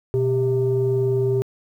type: tone pair together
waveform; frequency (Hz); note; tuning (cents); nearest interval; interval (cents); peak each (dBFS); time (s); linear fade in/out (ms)
sine; 124 / 393.7; B2 / G4; +7 / +8; octave + minor sixth; 2001; -20 / -18; 0.14-1.42; 0
effects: tanh soft clip ceiling -12 dBFS + 9-bit